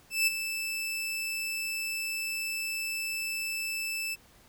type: tone with ADSR envelope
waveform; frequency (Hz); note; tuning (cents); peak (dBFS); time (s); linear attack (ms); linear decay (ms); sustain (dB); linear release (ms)
sawtooth; 2637; E7; 0; -18; 0.1-4.16; 170; 20; -10; 28
effects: pink hiss -59 dBFS RMS until 4.48 s